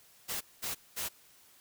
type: noise bursts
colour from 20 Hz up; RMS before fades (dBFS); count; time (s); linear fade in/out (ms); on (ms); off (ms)
white; -36; 3; 0.28-1.09; 20; 130; 210
effects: white hiss -61 dBFS RMS until 1.6 s